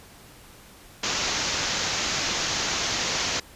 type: low-pass noise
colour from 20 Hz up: white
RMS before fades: -27 dBFS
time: 1.03-3.4 s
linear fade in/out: 5 ms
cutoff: 6900 Hz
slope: 96 dB/octave
effects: pink hiss -49 dBFS RMS until 3.55 s + resampled to 32000 Hz